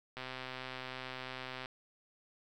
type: click train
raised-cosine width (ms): 0.3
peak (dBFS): -26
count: 193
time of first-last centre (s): 0.17-1.658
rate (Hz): 129
effects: 11-bit